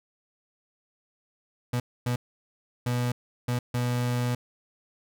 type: tone bursts at uneven times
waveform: 35% pulse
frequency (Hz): 122.5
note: B2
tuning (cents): -14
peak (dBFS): -23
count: 5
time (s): 1.73-1.8 / 2.06-2.16 / 2.86-3.12 / 3.48-3.59 / 3.74-4.35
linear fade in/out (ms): 5
effects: none